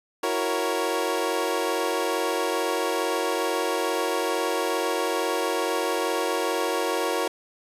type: chord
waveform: 25% pulse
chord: F# dominant seventh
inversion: third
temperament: equal with one note detuned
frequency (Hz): 329.6 / 371.9 / 466.2 / 554.4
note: E4 / F#4 / A#4 / C#5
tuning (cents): 0 / +9 / 0 / 0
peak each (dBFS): -27 / -26 / -24 / -26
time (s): 0.23-7.28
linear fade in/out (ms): 5
effects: resampled to 32000 Hz + 9-bit